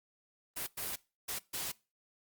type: noise bursts at uneven times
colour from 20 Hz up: white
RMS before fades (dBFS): -38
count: 4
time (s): 0.56-0.67 / 0.77-0.96 / 1.28-1.39 / 1.53-1.72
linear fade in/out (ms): 10
effects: noise-tail reverb RT60 0.3 s tail -22 dB re dry + Opus 32 kbps